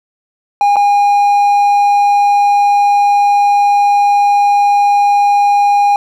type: tone with dropouts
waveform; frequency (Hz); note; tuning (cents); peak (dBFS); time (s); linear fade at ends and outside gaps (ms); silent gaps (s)
triangle; 814; G#5; -35; -5; 0.61-5.96; 1; 0.759-0.766
effects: none